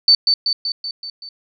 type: tone with echo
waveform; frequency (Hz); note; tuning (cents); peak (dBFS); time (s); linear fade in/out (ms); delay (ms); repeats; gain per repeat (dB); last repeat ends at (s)
sine; 4536; C#8; +39; -7; 0.08-0.15; 2; 190; 6; -4; 1.29
effects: none